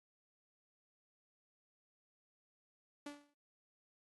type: tone with exponential decay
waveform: sawtooth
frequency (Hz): 290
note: D4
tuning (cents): -22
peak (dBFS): -38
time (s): 3.06-3.34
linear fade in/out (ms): 5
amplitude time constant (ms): 60
effects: low-pass 12000 Hz 12 dB/octave + AAC 32 kbps